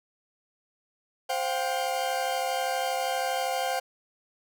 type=chord; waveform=40% pulse; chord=C suspended fourth; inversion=none; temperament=equal with one note detuned; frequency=523.3 / 711.5 / 784 Hz; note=C5 / F5 / G5; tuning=0 / +32 / 0 cents; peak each=-31 / -30 / -30 dBFS; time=1.29-3.8 s; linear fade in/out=10 ms; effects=none